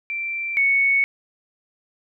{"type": "tone pair in turn", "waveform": "sine", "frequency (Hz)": [2349, 2217], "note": ["D7", "C#7"], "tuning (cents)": [0, 0], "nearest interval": "minor second", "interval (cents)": 100, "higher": "first", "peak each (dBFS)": [-24, -15], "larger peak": "second", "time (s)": [[0.1, 0.57], [0.57, 1.04]], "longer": "neither", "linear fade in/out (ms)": 0, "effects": []}